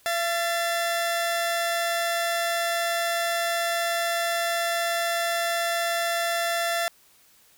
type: tone pair together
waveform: sawtooth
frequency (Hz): 679 / 1760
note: F5 / A6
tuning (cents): -49 / 0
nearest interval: octave + major third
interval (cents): 1649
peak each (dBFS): -21 / -26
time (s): 0.06-6.88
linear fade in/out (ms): 0
effects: white hiss -58 dBFS RMS until 7.57 s